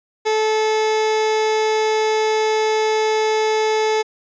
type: tone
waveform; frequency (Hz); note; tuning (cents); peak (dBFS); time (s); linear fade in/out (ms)
30% pulse; 434.6; A4; -21; -13; 0.25-4.03; 20
effects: resampled to 16000 Hz